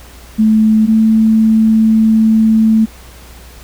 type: tone pair in turn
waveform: sine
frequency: 217.9 / 220.7 Hz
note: A3 / A3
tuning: -17 / +5 cents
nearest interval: unison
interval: 22 cents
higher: second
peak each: -6 dBFS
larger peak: neither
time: 0.38-0.87 / 0.87-2.86 s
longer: second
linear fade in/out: 20 ms
effects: added 60 Hz sine -36 dBFS peak until 3.63 s + pink hiss -39 dBFS RMS until 3.63 s